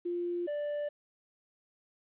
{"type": "tone pair in turn", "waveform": ["sine", "triangle"], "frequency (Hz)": [349.2, 587.3], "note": ["F4", "D5"], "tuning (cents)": [0, 0], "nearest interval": "major sixth", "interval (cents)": 900, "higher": "second", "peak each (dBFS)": [-31, -30], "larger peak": "second", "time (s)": [[0.05, 0.47], [0.47, 0.89]], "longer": "neither", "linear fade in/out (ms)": 10, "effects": ["resampled to 8000 Hz", "11-bit"]}